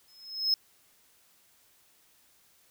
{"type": "tone with exponential growth", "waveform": "triangle", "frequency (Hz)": 5170, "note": "E8", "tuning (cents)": -34, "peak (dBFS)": -19, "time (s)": [0.08, 0.54], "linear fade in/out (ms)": 1, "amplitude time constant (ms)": 100, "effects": ["white hiss -64 dBFS RMS until 2.7 s"]}